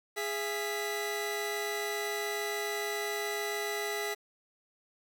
sawtooth tone cluster, 413.4 / 676 / 1981 Hz, G#4 / E5 / B6, -8 / +43 / +5 cents, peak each -31 / -37 / -33 dBFS, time 0.16-4.15 s, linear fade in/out 20 ms, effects 10-bit

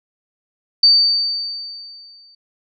sine tone with exponential decay, 4597 Hz, D8, 38 cents flat, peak -6 dBFS, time 0.83-2.35 s, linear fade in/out 5 ms, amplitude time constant 330 ms, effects none

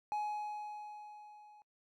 triangle tone with level ramp, 840 Hz, G#5, 19 cents sharp, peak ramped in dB -31 to -55 dBFS, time 0.12-1.62 s, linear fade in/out 0 ms, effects noise-tail reverb RT60 0.1 s tail -25 dB re dry

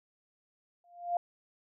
sine tone with exponential growth, 698.5 Hz, F5, in tune, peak -24 dBFS, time 0.84-1.17 s, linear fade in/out 2 ms, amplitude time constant 70 ms, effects none

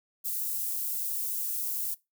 white high-pass noise, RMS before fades -32 dBFS, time 0.24-1.95 s, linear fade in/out 20 ms, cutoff 12000 Hz, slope 12 dB/octave, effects noise-tail reverb RT60 0.2 s tail -20 dB re dry

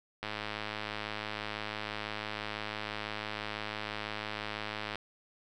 click train, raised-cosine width 0.3 ms, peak -20 dBFS, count 502, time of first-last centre 0.23-4.956 s, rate 106 Hz, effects none

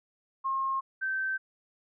sine tone pair in turn, 1073 / 1550.1 Hz, C6 / G6, +43 / -20 cents, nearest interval tritone, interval 637 cents, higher second, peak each -27 / -28 dBFS, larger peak first, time 0.44-0.81 / 1.01-1.38 s, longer neither, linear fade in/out 20 ms, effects none

